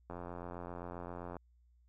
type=click train; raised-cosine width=1 ms; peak=-30 dBFS; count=112; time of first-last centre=0.1-1.367 s; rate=87.6 Hz; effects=added 60 Hz sine -64 dBFS peak until 1.88 s